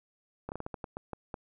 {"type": "slowing click train", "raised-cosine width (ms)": 1, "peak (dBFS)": -23, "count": 10, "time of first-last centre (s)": [0.49, 1.342], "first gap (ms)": 29, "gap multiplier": 1.28, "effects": []}